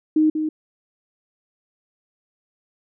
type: tone with echo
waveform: sine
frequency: 310.3 Hz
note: D#4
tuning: 5 cents flat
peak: -13 dBFS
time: 0.16-0.3 s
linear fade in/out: 5 ms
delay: 190 ms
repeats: 1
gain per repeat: -7 dB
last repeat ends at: 0.49 s
effects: none